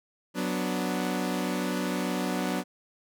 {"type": "chord", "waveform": "sawtooth", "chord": "B minor", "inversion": "second", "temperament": "equal", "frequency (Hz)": [185, 246.9, 293.7], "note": ["F#3", "B3", "D4"], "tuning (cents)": [0, 0, 0], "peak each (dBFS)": [-27, -28, -29], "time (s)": [0.34, 2.64], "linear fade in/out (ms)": 50, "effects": []}